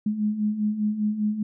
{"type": "beating tone pair", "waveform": "sine", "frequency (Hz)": [207.7, 212.7], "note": ["G#3", "G#3"], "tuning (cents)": [0, 42], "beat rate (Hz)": 5, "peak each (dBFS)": [-29, -23], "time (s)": [0.06, 1.43], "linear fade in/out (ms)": 5, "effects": []}